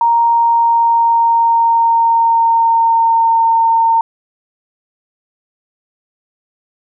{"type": "tone with pitch glide", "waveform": "sine", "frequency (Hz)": [932.3, 912.1], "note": ["A#5", "A#5"], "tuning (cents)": [0, -38], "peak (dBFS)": -8, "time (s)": [0.01, 4.01], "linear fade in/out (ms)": 2, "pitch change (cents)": -38, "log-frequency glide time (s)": [0.22, 3.46], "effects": []}